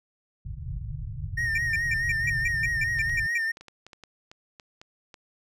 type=low-pass noise; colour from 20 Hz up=white; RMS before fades=-34 dBFS; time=0.45-3.27 s; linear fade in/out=10 ms; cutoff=150 Hz; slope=96 dB/octave
type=tone with vibrato; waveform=triangle; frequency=1840 Hz; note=A#6; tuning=23 cents flat; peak=-23 dBFS; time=1.37-3.52 s; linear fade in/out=10 ms; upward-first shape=sine; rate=4.7 Hz; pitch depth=48 cents each way
type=tone bursts; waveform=triangle; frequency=2349 Hz; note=D7; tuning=in tune; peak=-23 dBFS; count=11; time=1.55-3.38 s; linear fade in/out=5 ms; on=30 ms; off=150 ms
type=clicks; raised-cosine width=0.2 ms; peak=-28 dBFS; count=12; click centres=2.987 / 3.096 / 3.571 / 3.61 / 3.683 / 3.866 / 3.932 / 4.037 / 4.315 / 4.598 / 4.815 / 5.142 s
effects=none